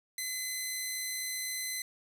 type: tone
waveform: 10% pulse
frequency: 2033 Hz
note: B6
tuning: 50 cents sharp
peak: -25 dBFS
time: 0.18-1.82 s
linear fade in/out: 2 ms
effects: none

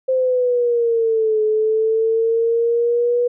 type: exponential two-way sweep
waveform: sine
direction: down then up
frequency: 523.3 to 428.9 to 486.7 Hz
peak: -14 dBFS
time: 0.08-3.28 s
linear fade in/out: 10 ms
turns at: 1.42 s
effects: none

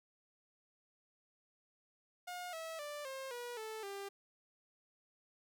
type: tone with pitch steps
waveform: sawtooth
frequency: 716 / 649 / 588.3 / 533.3 / 483.4 / 438.2 / 397.2 Hz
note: F5 / E5 / D5 / C5 / B4 / A4 / G4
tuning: +43 / -27 / +3 / +33 / -37 / -7 / +23 cents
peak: -39 dBFS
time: 2.27-4.09 s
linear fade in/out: 10 ms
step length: 260 ms
effects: none

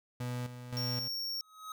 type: tone with tremolo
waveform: 35% pulse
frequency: 123.47 Hz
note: B2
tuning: in tune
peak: -33 dBFS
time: 0.2-1.08 s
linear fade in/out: 5 ms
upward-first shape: square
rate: 1.9 Hz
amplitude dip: 65%
type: tone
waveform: square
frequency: 5510 Hz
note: F8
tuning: 24 cents flat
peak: -35 dBFS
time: 0.77-1.41 s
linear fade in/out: 0 ms
type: tone with exponential growth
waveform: square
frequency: 1270 Hz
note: D#6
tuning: 35 cents sharp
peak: -39 dBFS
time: 1.28-1.72 s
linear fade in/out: 2 ms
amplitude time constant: 94 ms
effects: none

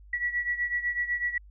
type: beating tone pair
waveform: sine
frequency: 1938 / 1946 Hz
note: B6 / B6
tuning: -33 / -26 cents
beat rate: 8 Hz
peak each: -28 / -32 dBFS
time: 0.13-1.38 s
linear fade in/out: 5 ms
effects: added 50 Hz sine -48 dBFS peak until 1.5 s

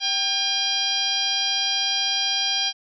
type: harmonic tone with a mistuned harmonic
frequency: 804 Hz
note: G5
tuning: 44 cents sharp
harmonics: 1 / 2 / 3 / 4 / 5 / 6 / 7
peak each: -33 / -35 / -32 / -24 / -30 / -26 / -30 dBFS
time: 0-2.73 s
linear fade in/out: 50 ms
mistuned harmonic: 1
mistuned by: -48 cents
effects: none

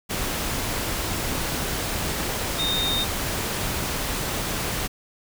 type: tone in noise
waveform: sine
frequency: 3681 Hz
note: A#7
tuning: 23 cents flat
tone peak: -23 dBFS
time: 2.58-3.05 s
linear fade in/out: 20 ms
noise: pink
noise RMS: -27 dBFS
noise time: 0.09-4.88 s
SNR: +1 dB
effects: none

